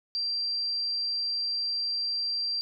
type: tone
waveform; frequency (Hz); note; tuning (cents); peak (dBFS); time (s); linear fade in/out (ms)
sine; 4718; D8; +7; -27; 0.15-2.61; 0
effects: none